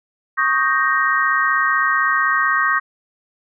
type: chord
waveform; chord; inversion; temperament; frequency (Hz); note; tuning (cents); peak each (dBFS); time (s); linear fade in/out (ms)
sine; Eb dominant seventh; third; equal; 1108.7 / 1244.5 / 1568 / 1864.7; Db6 / Eb6 / G6 / Bb6; 0 / 0 / 0 / 0; -20 / -21 / -20 / -19; 0.37-2.8; 20
effects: none